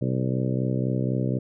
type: harmonic tone with a mistuned harmonic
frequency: 64 Hz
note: C2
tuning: 38 cents flat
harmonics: 2 / 3 / 4 / 5 / 6 / 7 / 8 / 9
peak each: -25 / -29 / -31 / -33 / -35 / -36 / -37 / -38 dBFS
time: 0.01-1.39 s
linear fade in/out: 10 ms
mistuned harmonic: 9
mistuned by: +21 cents
effects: none